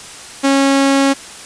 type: tone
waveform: sawtooth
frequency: 274.3 Hz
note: C#4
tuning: 18 cents flat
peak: -6 dBFS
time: 0.43-1.14 s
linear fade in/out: 20 ms
effects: white hiss -33 dBFS RMS until 1.45 s + resampled to 22050 Hz